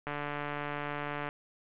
click train, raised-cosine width 0.5 ms, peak -21 dBFS, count 179, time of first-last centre 0.07-1.289 s, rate 146 Hz, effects resampled to 8000 Hz + 8-bit

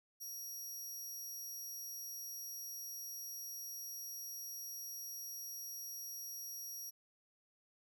20% pulse tone, 5680 Hz, F8, 28 cents sharp, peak -39 dBFS, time 0.2-6.91 s, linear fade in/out 20 ms, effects none

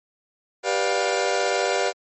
sawtooth chord, G dominant seventh, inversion none, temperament just, 392 / 490 / 588 / 705.6 Hz, G4 / B4 / D5 / F5, 0 / -14 / +2 / +18 cents, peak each -22 dBFS, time 0.63-1.93 s, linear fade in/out 50 ms, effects MP3 32 kbps

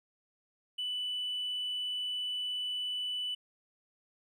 triangle tone, 2981 Hz, F#7, 12 cents sharp, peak -30 dBFS, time 0.78-3.35 s, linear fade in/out 10 ms, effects tanh soft clip ceiling -29 dBFS

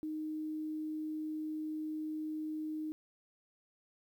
sine tone with quantisation, 309.9 Hz, D#4, 7 cents flat, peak -36 dBFS, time 0.03-2.92 s, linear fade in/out 0 ms, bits 11, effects none

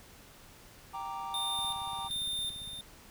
triangle chord, G minor, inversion none, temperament equal, 784 / 932.3 / 1174.7 Hz, G5 / Bb5 / D6, 0 / 0 / 0 cents, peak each -39 / -38 / -40 dBFS, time 0.93-2.09 s, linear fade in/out 20 ms
square tone with tremolo, 3619 Hz, A7, 48 cents sharp, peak -33 dBFS, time 1.34-2.81 s, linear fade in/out 2 ms, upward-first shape square, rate 1.3 Hz, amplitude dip 60%
click train, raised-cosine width 5 ms, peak -39 dBFS, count 22, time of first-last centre 1.59-2.79 s, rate 17.5 Hz
effects pink hiss -55 dBFS RMS until 3.1 s

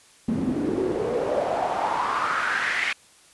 pink noise with band-pass filter sweep, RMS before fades -25 dBFS, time 0.28-2.93 s, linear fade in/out 5 ms, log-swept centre 220 to 2200 Hz, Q 4.4, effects white hiss -54 dBFS RMS until 3.33 s + resampled to 24000 Hz

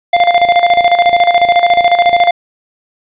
square tone with tremolo, 698.5 Hz, F5, in tune, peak -5 dBFS, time 0.13-2.31 s, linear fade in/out 5 ms, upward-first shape square, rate 14 Hz, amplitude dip 65%, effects resampled to 8000 Hz + 7-bit

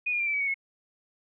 sine tone with pitch steps, 2474 / 2423 / 2373 / 2324 / 2277 / 2230 / 2184 Hz, D#7 / D#7 / D7 / D7 / C#7 / C#7 / C#7, -10 / -47 / +17 / -19 / +46 / +10 / -26 cents, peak -25 dBFS, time 0.06-0.543 s, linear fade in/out 10 ms, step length 69 ms, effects none

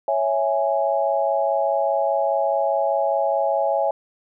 sine chord, C# minor, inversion none, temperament equal, 554.4 / 659.3 / 830.6 Hz, C#5 / E5 / G#5, 0 / 0 / 0 cents, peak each -22 / -22 / -23 dBFS, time 0.08-3.91 s, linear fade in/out 2 ms, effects none

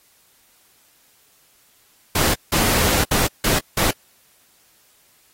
pink noise bursts at uneven times, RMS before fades -19 dBFS, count 5, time 2.15-2.34 / 2.52-3.04 / 3.11-3.27 / 3.44-3.59 / 3.77-3.91 s, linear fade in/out 5 ms, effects white hiss -57 dBFS RMS until 5.33 s + AAC 48 kbps

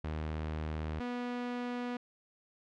sawtooth tone pair in turn, 77.78 / 244.5 Hz, D#2 / B3, 0 / -17 cents, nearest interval octave + minor sixth, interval 1983 cents, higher second, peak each -31 / -31 dBFS, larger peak neither, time 0.04-1 / 1-1.97 s, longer second, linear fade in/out 5 ms, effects low-pass 3000 Hz 12 dB/octave

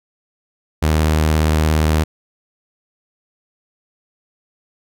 sawtooth tone with vibrato, 77.78 Hz, D#2, in tune, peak -9 dBFS, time 0.82-2.04 s, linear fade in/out 10 ms, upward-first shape sine, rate 17 Hz, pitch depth 30 cents each way, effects none

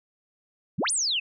sine exponential two-way sweep, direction up then down, 120.2 to 9956 to 2523 Hz, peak -23 dBFS, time 0.78-1.2 s, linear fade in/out 10 ms, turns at 0.91 s, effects none

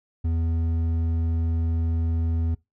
triangle tone with hard clipping, 82.41 Hz, E2, in tune, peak -23 dBFS, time 0.24-2.55 s, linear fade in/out 10 ms, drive 10 dB, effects noise-tail reverb RT60 0.2 s tail -22 dB re dry

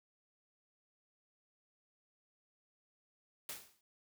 white noise with exponential decay, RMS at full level -41 dBFS, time 3.49-3.81 s, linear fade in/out 1 ms, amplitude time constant 69 ms, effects none

